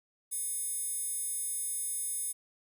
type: tone with high-pass filter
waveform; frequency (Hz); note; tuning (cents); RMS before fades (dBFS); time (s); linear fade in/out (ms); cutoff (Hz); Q
square; 725; F#5; -35; -35; 0.31-2.33; 20; 10000; 9.9
effects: 11-bit